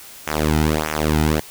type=tone with flanger; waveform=sawtooth; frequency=77 Hz; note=D#2; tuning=17 cents flat; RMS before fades=-19 dBFS; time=0.27-1.4 s; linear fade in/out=0 ms; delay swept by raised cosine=0.22 to 1.82 ms; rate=1.6 Hz; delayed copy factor=-1; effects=white hiss -40 dBFS RMS until 1.5 s